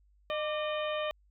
harmonic tone with a mistuned harmonic, 610 Hz, D#5, 34 cents flat, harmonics 1 / 2 / 3 / 4 / 5 / 6, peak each -32 / -38 / -43 / -42 / -42 / -47 dBFS, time 0.3-1.11 s, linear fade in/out 0 ms, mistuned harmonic 2, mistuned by -62 cents, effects added 50 Hz sine -62 dBFS peak until 1.3 s

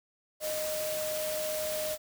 sine tone in noise, 617 Hz, D#5, 15 cents flat, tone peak -32 dBFS, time 0.4-1.98 s, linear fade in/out 50 ms, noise white, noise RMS -37 dBFS, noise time 0.4-1.98 s, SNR +2 dB, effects none

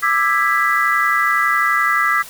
sine chord, E dominant seventh, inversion third, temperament just, 1186.7 / 1318.5 / 1648.1 / 1977.8 Hz, D6 / E6 / G#6 / B6, +18 / 0 / -14 / +2 cents, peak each -19 / -19 / -20 / -18 dBFS, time 0.02-2.23 s, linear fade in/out 20 ms, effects white hiss -37 dBFS RMS until 2.29 s

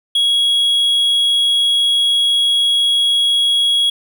triangle tone, 3322 Hz, G#7, in tune, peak -10 dBFS, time 0.15-3.9 s, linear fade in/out 5 ms, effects none

